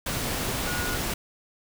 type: tone in noise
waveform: sine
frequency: 1447 Hz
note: F#6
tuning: 39 cents flat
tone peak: -32 dBFS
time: 0.67-0.97 s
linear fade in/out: 5 ms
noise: pink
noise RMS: -29 dBFS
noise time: 0.06-1.14 s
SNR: -6 dB
effects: none